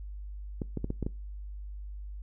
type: clicks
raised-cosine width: 3 ms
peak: -19 dBFS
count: 6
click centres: 0.618 / 0.773 / 0.844 / 0.904 / 1.027 / 1.065 s
effects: noise-tail reverb RT60 0.3 s tail -23 dB re dry + added 50 Hz sine -38 dBFS peak until 2.22 s